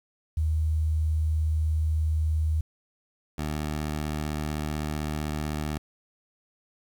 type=tone pair in turn; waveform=sine / 15% pulse; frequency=78.4 / 75.77 Hz; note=D#2 / D#2; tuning=+14 / -45 cents; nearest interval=minor second; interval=59 cents; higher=first; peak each=-22 / -22 dBFS; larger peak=neither; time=0.37-2.61 / 3.38-5.78 s; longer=second; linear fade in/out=5 ms; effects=9-bit